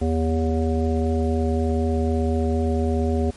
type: harmonic tone with a mistuned harmonic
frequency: 80.4 Hz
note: E2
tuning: 43 cents flat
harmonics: 1 / 3 / 5 / 7 / 9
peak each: -21 / -24 / -26 / -31 / -32 dBFS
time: 0.01-3.31 s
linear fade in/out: 10 ms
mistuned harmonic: 1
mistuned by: -29 cents
effects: pink hiss -47 dBFS RMS until 3.36 s + MP3 48 kbps